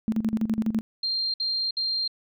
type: tone with tremolo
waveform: sine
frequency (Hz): 220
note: A3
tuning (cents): 0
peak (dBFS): -20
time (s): 0.08-0.81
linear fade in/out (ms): 0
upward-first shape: square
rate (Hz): 12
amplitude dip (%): 80
type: tone bursts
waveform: sine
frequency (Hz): 4186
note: C8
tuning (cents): 0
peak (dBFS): -24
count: 3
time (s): 1.03-2.078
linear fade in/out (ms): 5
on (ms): 310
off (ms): 59
effects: none